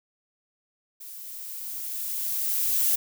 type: noise with level ramp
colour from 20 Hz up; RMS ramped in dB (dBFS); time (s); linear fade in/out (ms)
violet; -42 to -22; 1-2.96; 10
effects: none